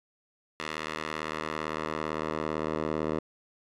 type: tone with band-pass filter sweep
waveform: 10% pulse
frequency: 77.78 Hz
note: D#2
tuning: in tune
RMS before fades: -33 dBFS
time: 0.6-3.19 s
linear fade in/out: 0 ms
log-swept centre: 2200 to 550 Hz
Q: 0.78
effects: resampled to 22050 Hz